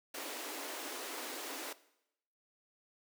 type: high-pass noise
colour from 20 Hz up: pink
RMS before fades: -43 dBFS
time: 0.14-1.73 s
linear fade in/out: 5 ms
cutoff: 260 Hz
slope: 96 dB/octave
effects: noise-tail reverb RT60 0.8 s tail -18 dB re dry